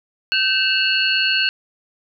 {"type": "tone cluster", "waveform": "sine", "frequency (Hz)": [1541, 2666, 2857, 4356], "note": ["G6", "E7", "F7", "C#8"], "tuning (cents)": [-30, 19, 39, -31], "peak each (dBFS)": -21, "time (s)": [0.32, 1.49], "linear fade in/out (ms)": 0, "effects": []}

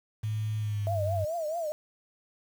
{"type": "tone with pitch glide", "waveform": "sine", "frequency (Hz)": [107.9, 97.24], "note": ["A2", "G2"], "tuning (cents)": [-33, -13], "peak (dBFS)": -28, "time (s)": [0.23, 1.25], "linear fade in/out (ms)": 10, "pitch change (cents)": -180, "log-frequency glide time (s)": [0.58, 1.08]}
{"type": "tone with vibrato", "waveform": "sine", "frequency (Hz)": 645, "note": "E5", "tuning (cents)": -38, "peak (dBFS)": -29, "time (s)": [0.87, 1.72], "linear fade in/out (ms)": 0, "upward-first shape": "triangle", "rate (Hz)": 4.6, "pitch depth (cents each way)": 150}
{"effects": ["8-bit"]}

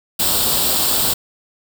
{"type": "noise with comb filter", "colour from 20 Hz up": "white", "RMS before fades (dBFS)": -17, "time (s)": [0.19, 1.14], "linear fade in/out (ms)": 10, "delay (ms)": 0.24, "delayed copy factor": 0.65, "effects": []}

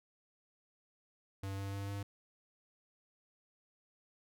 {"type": "tone with pitch steps", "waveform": "square", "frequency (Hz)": [97.6, 98.51, 99.42, 100.34], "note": ["G2", "G2", "G2", "G2"], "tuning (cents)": [-7, 9, 25, 41], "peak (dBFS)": -39, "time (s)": [1.43, 2.03], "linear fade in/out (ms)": 5, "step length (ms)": 150, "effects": []}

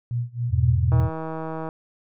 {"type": "tone with tremolo", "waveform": "sine", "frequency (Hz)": 120, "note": "B2", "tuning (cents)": -49, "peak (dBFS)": -21, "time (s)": [0.11, 1], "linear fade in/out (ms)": 0, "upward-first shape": "sine", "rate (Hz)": 3.7, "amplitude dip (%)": 95}
{"type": "chord", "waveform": "sine", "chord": "E major", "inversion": "none", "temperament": "equal with one note detuned", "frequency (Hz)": [83.36, 103.83, 123.47], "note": ["E2", "G#2", "B2"], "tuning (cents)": [20, 0, 0], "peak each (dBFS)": [-21, -24, -21], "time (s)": [0.49, 1.1], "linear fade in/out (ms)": 50}
{"type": "click train", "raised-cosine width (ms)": 1, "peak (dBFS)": -18, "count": 124, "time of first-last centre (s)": [0.92, 1.689], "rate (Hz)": 160}
{"effects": []}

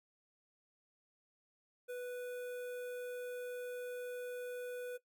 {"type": "tone with notch filter", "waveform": "square", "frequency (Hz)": 493.9, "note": "B4", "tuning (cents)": 0, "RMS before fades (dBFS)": -43, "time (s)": [1.88, 4.98], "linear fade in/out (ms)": 20, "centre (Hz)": 4900, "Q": 0.67, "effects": ["noise-tail reverb RT60 0.1 s tail -17 dB re dry"]}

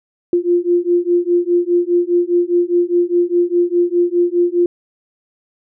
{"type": "beating tone pair", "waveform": "sine", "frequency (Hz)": [347.5, 352.4], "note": ["F4", "F4"], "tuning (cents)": [-9, 16], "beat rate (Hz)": 4.9, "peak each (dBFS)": -15, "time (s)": [0.33, 4.66], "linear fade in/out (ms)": 2, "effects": []}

